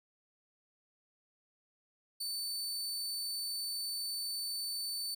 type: tone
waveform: sawtooth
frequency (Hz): 4524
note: C#8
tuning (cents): +34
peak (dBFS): -33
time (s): 2.2-5.15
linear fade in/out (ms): 10
effects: none